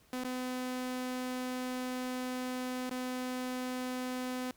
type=tone with dropouts; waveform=sawtooth; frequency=253.2 Hz; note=B3; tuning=43 cents sharp; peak=-31 dBFS; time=0.13-4.51 s; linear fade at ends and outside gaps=2 ms; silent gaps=0.237-0.246 / 2.895-2.911 s; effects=pink hiss -65 dBFS RMS until 4.56 s